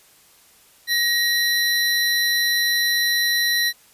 square tone pair together, 1889 / 4003 Hz, A#6 / B7, +22 / +23 cents, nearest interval octave + minor second, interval 1301 cents, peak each -21 dBFS, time 0.87-3.73 s, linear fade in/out 50 ms, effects white hiss -53 dBFS RMS until 3.93 s + resampled to 32000 Hz

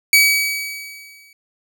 sawtooth tone with exponential decay, 2276 Hz, C#7, 45 cents sharp, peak -4 dBFS, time 0.13-1.33 s, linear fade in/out 2 ms, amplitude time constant 260 ms, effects none

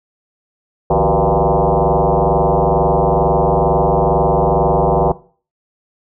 sine tone with frequency modulation, 149.4 Hz, D3, 30 cents sharp, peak -10 dBFS, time 0.9-5.12 s, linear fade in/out 5 ms, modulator 107 Hz, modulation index 7.4, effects noise-tail reverb RT60 0.4 s tail -18 dB re dry

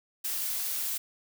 blue noise, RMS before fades -32 dBFS, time 0.24-0.98 s, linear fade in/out 10 ms, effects none

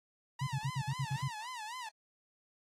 sawtooth tone with vibrato, 932.3 Hz, A#5, in tune, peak -37 dBFS, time 0.39-1.89 s, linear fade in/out 5 ms, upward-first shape sine, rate 3.8 Hz, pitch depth 170 cents each way
sine tone bursts, 135.5 Hz, C#3, 39 cents flat, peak -31 dBFS, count 8, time 0.41-1.283 s, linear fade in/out 10 ms, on 61 ms, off 55 ms
white noise with exponential growth, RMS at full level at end -50 dBFS, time 0.78-1.22 s, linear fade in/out 2 ms, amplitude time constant 94 ms
effects low-pass 9000 Hz 12 dB/octave + AAC 48 kbps

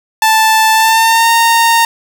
sawtooth tone with pitch glide, 880 to 921.6 Hz, A5 to A#5, 0 to -20 cents, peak -3 dBFS, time 0.22-1.85 s, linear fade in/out 2 ms, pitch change +80 cents, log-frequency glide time 0.73-1.31 s, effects none

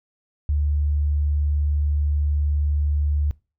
sine tone, 73.42 Hz, D2, in tune, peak -18 dBFS, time 0.49-3.31 s, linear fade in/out 0 ms, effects noise-tail reverb RT60 0.3 s tail -22 dB re dry

